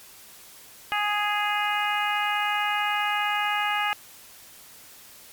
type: harmonic tone with a mistuned harmonic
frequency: 415.3 Hz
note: G#4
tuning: in tune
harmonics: 2 / 3 / 4 / 5 / 6 / 7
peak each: -27 / -29 / -30 / -31 / -32 / -32 dBFS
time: 0.92-3.93 s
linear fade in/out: 0 ms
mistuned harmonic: 7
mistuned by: -18 cents
effects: white hiss -48 dBFS RMS until 5.32 s + MP3 96 kbps